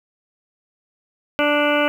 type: harmonic tone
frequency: 293.7 Hz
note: D4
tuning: in tune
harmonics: 1 / 2 / 3 / 4 / 5 / 7 / 8 / 9 / 10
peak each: -22 / -19 / -27 / -26 / -23 / -29 / -27 / -29 / -28 dBFS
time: 1.39-1.88 s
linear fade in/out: 0 ms
effects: 8-bit